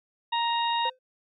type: harmonic tone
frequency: 935 Hz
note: A#5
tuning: 5 cents sharp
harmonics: 1 / 2 / 3 / 4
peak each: -25 / -36 / -34 / -32 dBFS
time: 0.32-0.9 s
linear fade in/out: 10 ms
type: tone with exponential decay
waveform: triangle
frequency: 513 Hz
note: C5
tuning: 34 cents flat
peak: -29 dBFS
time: 0.85-0.99 s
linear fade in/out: 5 ms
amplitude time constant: 30 ms
effects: none